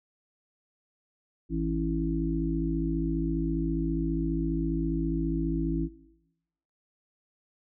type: harmonic tone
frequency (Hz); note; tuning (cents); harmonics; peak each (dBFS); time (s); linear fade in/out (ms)
54.8; A1; -6; 1 / 3 / 5 / 6; -32 / -32 / -32 / -32; 1.49-5.89; 50
effects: noise-tail reverb RT60 0.9 s tail -17 dB re dry